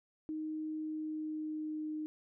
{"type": "tone with pitch glide", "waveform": "sine", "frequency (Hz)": [311.1, 307.7], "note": ["D#4", "D#4"], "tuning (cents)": [0, -19], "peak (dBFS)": -36, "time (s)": [0.29, 2.06], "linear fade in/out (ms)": 0, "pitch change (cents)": -19, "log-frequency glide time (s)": [0.77, 1.93], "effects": []}